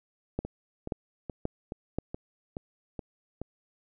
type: two click trains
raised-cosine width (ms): 2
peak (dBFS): -16 / -22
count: 4 / 8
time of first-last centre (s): 0.39-1.986 / 0.45-3.416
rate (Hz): 1.88 / 2.36
effects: none